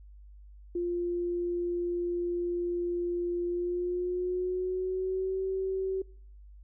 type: tone with pitch glide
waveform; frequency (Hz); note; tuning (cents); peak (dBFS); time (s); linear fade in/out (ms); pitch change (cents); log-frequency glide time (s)
sine; 349.2 to 380.8; F4 to F#4; 0 to +50; -28; 0.75-6.02; 5; +150; 3.46-5.43
effects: noise-tail reverb RT60 0.6 s tail -25 dB re dry + added 50 Hz sine -48 dBFS peak until 6.63 s